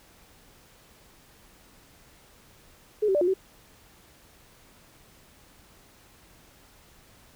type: tone with pitch steps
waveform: sine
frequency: 424.1 / 383.9 / 588 / 353.9 / 380.5 Hz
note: G#4 / G4 / D5 / F4 / F#4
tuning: +36 / -36 / +2 / +23 / +48 cents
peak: -20 dBFS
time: 3.02-3.34 s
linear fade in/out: 10 ms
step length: 64 ms
effects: pink hiss -56 dBFS RMS until 7.35 s